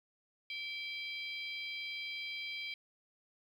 harmonic tone with a mistuned harmonic, 801 Hz, G5, 37 cents sharp, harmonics 3 / 4 / 5 / 6, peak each -41 / -45 / -49 / -50 dBFS, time 0.5-2.74 s, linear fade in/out 2 ms, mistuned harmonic 3, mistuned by -58 cents, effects 11-bit

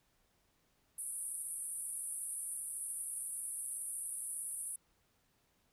pink band-pass noise, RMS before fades -42 dBFS, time 0.98-4.76 s, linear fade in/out 5 ms, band 9100 to 11000 Hz, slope 96 dB/octave, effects pink hiss -75 dBFS RMS until 5.72 s

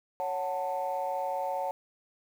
sine chord, F# minor, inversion second, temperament just, 555 / 740 / 888 Hz, C#5 / F#5 / A5, +2 / 0 / +16 cents, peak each -33 dBFS, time 0.2-1.71 s, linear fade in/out 0 ms, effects tanh soft clip ceiling -22 dBFS + 9-bit

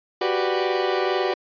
30% pulse chord, G major seventh, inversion third, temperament equal, 370 / 392 / 493.9 / 587.3 Hz, F#4 / G4 / B4 / D5, 0 / 0 / 0 / 0 cents, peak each -21 / -24 / -25 / -26 dBFS, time 0.21-1.34 s, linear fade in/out 5 ms, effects resampled to 11025 Hz

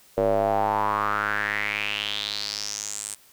square tone with band-pass filter sweep, 51.91 Hz, G#1, in tune, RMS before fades -26 dBFS, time 0.17-3.15 s, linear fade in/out 10 ms, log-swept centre 520 to 8800 Hz, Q 5.2, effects white hiss -55 dBFS RMS until 3.32 s

